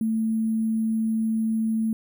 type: tone with sample-and-hold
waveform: sine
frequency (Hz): 221.7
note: A3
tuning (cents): +13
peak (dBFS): -21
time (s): 0.01-1.93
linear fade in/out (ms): 2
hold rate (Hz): 11025
effects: none